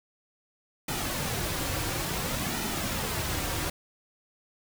pink noise with flanger, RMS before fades -31 dBFS, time 0.88-3.7 s, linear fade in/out 5 ms, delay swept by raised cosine 1.8 to 4.8 ms, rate 0.57 Hz, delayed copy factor -0.5, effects none

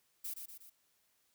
violet noise with echo, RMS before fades -41 dBFS, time 0.24-0.34 s, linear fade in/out 10 ms, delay 120 ms, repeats 3, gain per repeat -5 dB, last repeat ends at 0.7 s, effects white hiss -75 dBFS RMS until 1.34 s

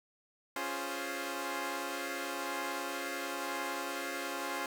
10% pulse chord, Db major seventh, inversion none, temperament equal, 277.2 / 349.2 / 415.3 / 523.3 Hz, Db4 / F4 / Ab4 / C5, 0 / 0 / 0 / 0 cents, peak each -32 / -32 / -36 / -34 dBFS, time 0.56-4.66 s, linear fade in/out 2 ms, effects none

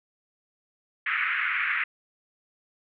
white band-pass noise, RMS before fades -27 dBFS, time 1.06-1.84 s, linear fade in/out 5 ms, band 1300 to 2400 Hz, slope 48 dB/octave, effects none

